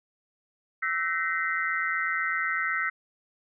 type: tone cluster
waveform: sine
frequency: 1317 / 1530 / 1886 / 2054 Hz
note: E6 / G6 / A#6 / C7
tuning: -2 / -42 / +20 / -33 cents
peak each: -31 dBFS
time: 0.82-2.9 s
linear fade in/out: 10 ms
effects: none